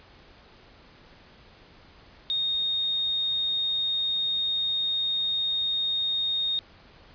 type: tone pair in turn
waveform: sine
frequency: 3700 / 3700 Hz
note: A#7 / A#7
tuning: -14 / -14 cents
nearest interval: unison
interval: 0 cents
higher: neither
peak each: -24 dBFS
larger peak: neither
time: 2.3-4.81 / 4.81-6.59 s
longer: first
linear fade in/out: 0 ms
effects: pink hiss -53 dBFS RMS until 7.14 s + resampled to 11025 Hz